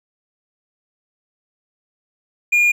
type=tone; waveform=triangle; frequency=2423 Hz; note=D#7; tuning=47 cents flat; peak=-10 dBFS; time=2.52-2.72 s; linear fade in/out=10 ms; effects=none